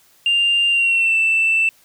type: tone with pitch glide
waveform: sine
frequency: 2794 to 2662 Hz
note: F7 to E7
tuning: 0 to +16 cents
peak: -12 dBFS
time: 0.26-1.69 s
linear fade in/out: 2 ms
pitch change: -84 cents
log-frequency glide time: 0.69-1.17 s
effects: tanh soft clip ceiling -10 dBFS + white hiss -54 dBFS RMS until 1.84 s